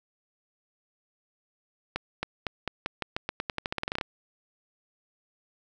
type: accelerating click train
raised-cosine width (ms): 0.3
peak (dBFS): -13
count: 20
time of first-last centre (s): 1.96-4.012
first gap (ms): 270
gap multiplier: 0.88
effects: none